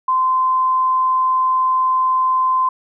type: tone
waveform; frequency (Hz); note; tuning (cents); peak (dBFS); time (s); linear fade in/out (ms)
sine; 1034; C6; -21; -13; 0.08-2.69; 5
effects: none